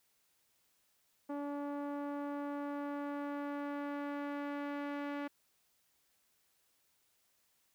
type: tone with low-pass filter sweep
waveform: sawtooth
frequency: 287 Hz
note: D4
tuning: 40 cents flat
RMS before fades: -40 dBFS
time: 1.29-5.28 s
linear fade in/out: 10 ms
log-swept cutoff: 950 to 2100 Hz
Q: 1.1
effects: white hiss -75 dBFS RMS until 7.74 s